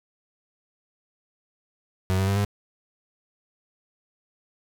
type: tone with pitch steps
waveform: 35% pulse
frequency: 93.6 / 96.18 / 98.82 / 101.54 Hz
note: F#2 / G2 / G2 / G#2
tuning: +20 / -32 / +14 / -39 cents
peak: -19 dBFS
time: 2.1-2.448 s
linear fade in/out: 0 ms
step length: 87 ms
effects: none